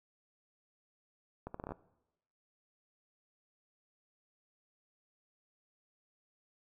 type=accelerating click train; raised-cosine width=1 ms; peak=-27 dBFS; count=8; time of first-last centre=1.47-1.72 s; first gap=74 ms; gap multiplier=0.74; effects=noise-tail reverb RT60 0.9 s tail -19 dB re dry